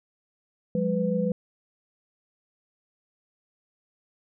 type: tone cluster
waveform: sine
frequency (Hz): 177.5 / 204.3 / 498.1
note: F3 / G#3 / B4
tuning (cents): +28 / -28 / +15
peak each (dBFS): -27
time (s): 0.75-1.32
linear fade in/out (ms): 2
effects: none